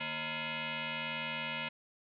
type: tone with frequency modulation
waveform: sine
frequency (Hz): 234.2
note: A#3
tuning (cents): +8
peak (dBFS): -35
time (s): 0-1.69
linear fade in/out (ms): 10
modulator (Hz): 387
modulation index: 7.7
effects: none